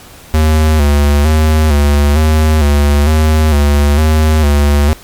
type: tone with vibrato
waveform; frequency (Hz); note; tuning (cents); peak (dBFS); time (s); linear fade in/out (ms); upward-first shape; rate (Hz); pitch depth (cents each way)
square; 75.1; D2; +39; -7; 0.34-4.93; 0; square; 1.1; 62
effects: pink hiss -36 dBFS RMS until 5.03 s + MP3 96 kbps